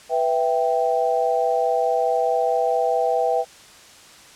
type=chord; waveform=sine; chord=E minor; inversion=second; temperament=equal; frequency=493.9 / 659.3 / 784 Hz; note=B4 / E5 / G5; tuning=0 / 0 / 0 cents; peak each=-22 dBFS; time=0.09-3.45 s; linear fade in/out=50 ms; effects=white hiss -46 dBFS RMS until 4.35 s + low-pass 8000 Hz 12 dB/octave